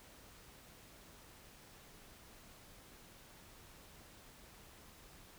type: silence
effects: pink hiss -59 dBFS RMS until 5.38 s